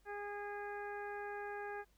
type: harmonic tone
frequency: 409.8 Hz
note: G#4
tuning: 23 cents flat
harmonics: 1 / 2 / 3 / 4 / 5 / 6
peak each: -45 / -46 / -54 / -48 / -58 / -60 dBFS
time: 0.05-1.85 s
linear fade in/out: 50 ms
effects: added 50 Hz sine -70 dBFS peak until 1.97 s + pink hiss -75 dBFS RMS until 1.97 s